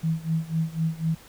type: tone with tremolo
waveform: sine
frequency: 161.7 Hz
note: E3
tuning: 33 cents flat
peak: -20 dBFS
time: 0.03-1.15 s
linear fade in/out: 10 ms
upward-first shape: sine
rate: 4 Hz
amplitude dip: 90%
effects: pink hiss -50 dBFS RMS until 1.28 s